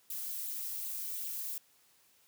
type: noise with flanger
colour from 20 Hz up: violet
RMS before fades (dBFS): -39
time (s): 0.1-1.58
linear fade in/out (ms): 2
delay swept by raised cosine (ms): 0.25 to 4.05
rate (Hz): 2.6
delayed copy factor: +0.55
effects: white hiss -67 dBFS RMS until 2.27 s + high-pass 80 Hz 12 dB/octave